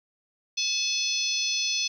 harmonic tone, 861 Hz, A5, 38 cents flat, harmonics 3 / 4 / 5 / 6 / 7, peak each -31 / -31 / -31 / -31 / -31 dBFS, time 0.57-1.88 s, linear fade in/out 10 ms, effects 10-bit

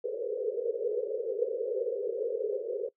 pink band-pass noise, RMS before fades -32 dBFS, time 0.04-2.89 s, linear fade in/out 10 ms, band 410 to 520 Hz, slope 96 dB/octave, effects noise-tail reverb RT60 0.1 s tail -20 dB re dry

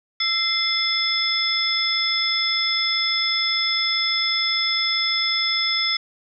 sine tone cluster, 1336 / 2085 / 3461 / 5210 Hz, E6 / C7 / A7 / E8, +23 / -7 / -29 / -21 cents, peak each -32 / -25 / -23 / -23 dBFS, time 0.2-5.97 s, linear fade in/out 5 ms, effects none

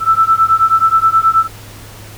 sine beating tone pair, 1318.5 / 1327.9 Hz, E6 / E6, 0 / +12 cents, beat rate 9.4 Hz, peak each -11 dBFS, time 0-1.48 s, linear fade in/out 50 ms, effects added 104 Hz sine -35 dBFS peak until 2.17 s + pink hiss -36 dBFS RMS until 2.17 s

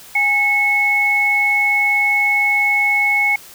sine tone pair together, 822.2 / 2195 Hz, G#5 / C#7, -18 / -18 cents, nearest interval octave + perfect fourth, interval 1700 cents, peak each -22 / -13 dBFS, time 0.15-3.36 s, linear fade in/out 5 ms, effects white hiss -40 dBFS RMS until 3.54 s

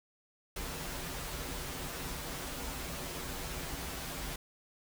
pink noise with comb filter, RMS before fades -40 dBFS, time 0.56-4.36 s, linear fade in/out 5 ms, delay 9.5 ms, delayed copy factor -0.7, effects none

